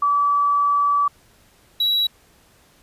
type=tone pair in turn; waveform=sine / triangle; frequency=1151 / 3895 Hz; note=D6 / B7; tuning=-35 / -25 cents; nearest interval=octave + major sixth; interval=2110 cents; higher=second; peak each=-15 dBFS; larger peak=neither; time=0.02-1.08 / 1.8-2.07 s; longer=first; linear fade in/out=5 ms; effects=pink hiss -55 dBFS RMS until 2.82 s + resampled to 32000 Hz